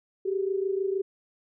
sine tone pair together, 383.1 / 409.6 Hz, G4 / G#4, -40 / -24 cents, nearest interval minor second, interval 116 cents, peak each -26 / -31 dBFS, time 0.25-1.02 s, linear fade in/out 10 ms, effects none

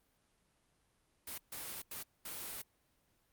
white noise bursts at uneven times, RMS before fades -44 dBFS, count 4, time 1.27-1.38 / 1.52-1.82 / 1.91-2.03 / 2.25-2.62 s, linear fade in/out 5 ms, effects pink hiss -75 dBFS RMS until 3.32 s + Opus 32 kbps

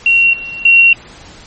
sine tone with level steps, 2742 Hz, F7, 32 cents flat, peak -6 / -22 / -3 dBFS, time 0.06-0.93 s, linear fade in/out 2 ms, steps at 0.33 / 0.65 s, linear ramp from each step 5 ms, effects pink hiss -37 dBFS RMS until 1.46 s + MP3 32 kbps

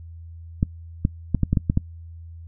clicks, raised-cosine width 5 ms, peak -6 dBFS, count 8, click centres 0.629 / 1.051 / 1.347 / 1.433 / 1.53 / 1.572 / 1.699 / 1.774 s, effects noise-tail reverb RT60 0.1 s tail -23 dB re dry + added 83 Hz sine -37 dBFS peak until 2.47 s

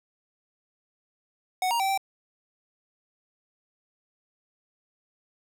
square tone with pitch steps, 741 / 937 / 774 / 779 Hz, F#5 / A#5 / G5 / G5, +2 / +9 / -22 / -11 cents, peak -24 dBFS, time 1.62-1.976 s, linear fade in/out 2 ms, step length 89 ms, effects none

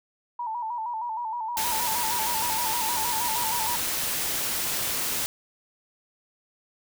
sine tone with vibrato, 921 Hz, A#5, 21 cents flat, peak -28 dBFS, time 0.39-3.76 s, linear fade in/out 5 ms, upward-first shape square, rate 6.4 Hz, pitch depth 75 cents each way
white noise, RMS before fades -28 dBFS, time 1.57-5.26 s, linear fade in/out 0 ms
effects none

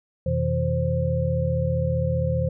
sine tone cluster, 85.9 / 126.1 / 161.3 / 524 Hz, F2 / B2 / E3 / C5, -28 / +36 / -37 / +2 cents, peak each -26 dBFS, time 0.26-2.49 s, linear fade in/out 5 ms, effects none

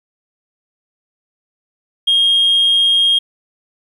sine tone, 3242 Hz, G#7, 42 cents flat, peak -8 dBFS, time 2.07-3.19 s, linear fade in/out 10 ms, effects tanh soft clip ceiling -7 dBFS + 8-bit

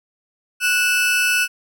40% pulse tone pair together, 1474.9 / 2628 Hz, F#6 / E7, -6 / -6 cents, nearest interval minor seventh, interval 1000 cents, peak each -18 / -17 dBFS, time 0.6-1.48 s, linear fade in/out 50 ms, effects none

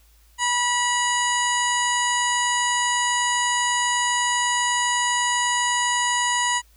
harmonic tone with a mistuned harmonic, 972 Hz, B5, 28 cents flat, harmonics 1 / 2 / 3 / 4 / 5 / 7 / 8 / 9 / 10, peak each -23 / -25 / -28 / -36 / -37 / -26 / -37 / -37 / -38 dBFS, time 0.38-6.62 s, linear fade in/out 50 ms, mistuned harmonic 8, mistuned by -23 cents, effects added 55 Hz sine -53 dBFS peak until 6.76 s + white hiss -60 dBFS RMS until 6.76 s

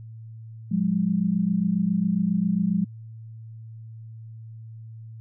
sine tone pair together, 178.53 / 205.9 Hz, F3 / G#3, +38 / -15 cents, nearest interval major second, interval 247 cents, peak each -23 dBFS, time 0.71-2.85 s, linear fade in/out 10 ms, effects added 112 Hz sine -38 dBFS peak until 5.2 s

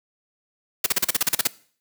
white noise bursts, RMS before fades -19 dBFS, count 11, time 0.84-1.473 s, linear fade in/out 5 ms, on 23 ms, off 38 ms, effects noise-tail reverb RT60 0.5 s tail -20 dB re dry + high-pass 100 Hz 12 dB/octave

